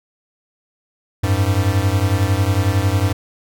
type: beating tone pair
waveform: square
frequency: 92.5 / 103.5 Hz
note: F#2 / G#2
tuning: 0 / -5 cents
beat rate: 11 Hz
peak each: -18 / -18 dBFS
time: 1.23-3.13 s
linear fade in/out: 10 ms
effects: none